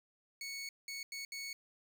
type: tone bursts at uneven times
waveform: 20% pulse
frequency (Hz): 2217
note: C#7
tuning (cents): 0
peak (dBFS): -36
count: 4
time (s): 0.41-0.69 / 0.88-1.03 / 1.12-1.25 / 1.32-1.53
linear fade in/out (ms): 2
effects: none